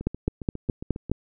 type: two click trains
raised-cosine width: 3 ms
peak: -10 / -21 dBFS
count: 6 / 9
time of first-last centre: 0.07-1.116 / 0.01-1.097 s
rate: 4.78 / 7.36 Hz
effects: none